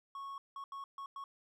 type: tone bursts at uneven times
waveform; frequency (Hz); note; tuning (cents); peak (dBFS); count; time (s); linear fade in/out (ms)
triangle; 1103; C#6; -9; -40; 5; 0.15-0.38 / 0.56-0.64 / 0.72-0.84 / 0.98-1.06 / 1.16-1.24; 2
effects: none